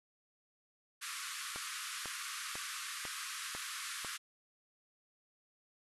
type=band-pass noise; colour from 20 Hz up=pink; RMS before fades=-43 dBFS; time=1.01-4.18 s; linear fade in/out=20 ms; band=1100 to 12000 Hz; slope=96 dB/octave
type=click train; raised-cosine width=0.5 ms; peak=-27 dBFS; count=6; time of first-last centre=1.56-4.048 s; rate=2.01 Hz
effects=none